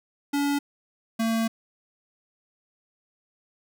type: tone pair in turn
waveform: square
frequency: 284.9 / 226 Hz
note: C#4 / A3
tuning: +48 / +47 cents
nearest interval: major third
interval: 401 cents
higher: first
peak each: -23 dBFS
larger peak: neither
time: 0.33-0.59 / 1.19-1.48 s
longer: second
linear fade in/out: 10 ms
effects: none